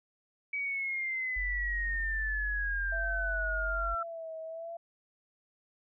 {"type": "exponential sweep", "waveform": "sine", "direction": "down", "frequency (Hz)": [2282, 1334], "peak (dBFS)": -31, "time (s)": [0.53, 4.03], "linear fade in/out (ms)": 5}
{"type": "tone", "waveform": "sine", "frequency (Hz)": 46.34, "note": "F#1", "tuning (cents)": 3, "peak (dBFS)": -34, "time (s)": [1.36, 3.95], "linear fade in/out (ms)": 10}
{"type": "tone with vibrato", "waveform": "sine", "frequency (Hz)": 659.3, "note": "E5", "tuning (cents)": 0, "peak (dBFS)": -38, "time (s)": [2.92, 4.77], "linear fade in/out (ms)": 5, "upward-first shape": "sine", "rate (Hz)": 1.2, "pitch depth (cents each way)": 46}
{"effects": []}